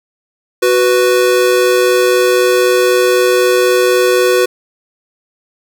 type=tone pair together; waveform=square; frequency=370 / 493.9 Hz; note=F#4 / B4; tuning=0 / 0 cents; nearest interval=perfect fourth; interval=500 cents; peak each=-12 dBFS; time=0.62-4.46 s; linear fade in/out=10 ms; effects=none